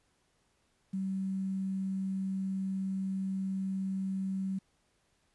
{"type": "tone with quantisation", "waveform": "sine", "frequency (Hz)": 191.5, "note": "G3", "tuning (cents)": -40, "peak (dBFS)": -31, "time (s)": [0.93, 4.59], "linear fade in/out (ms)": 10, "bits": 10, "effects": ["pink hiss -73 dBFS RMS until 5.34 s", "resampled to 24000 Hz"]}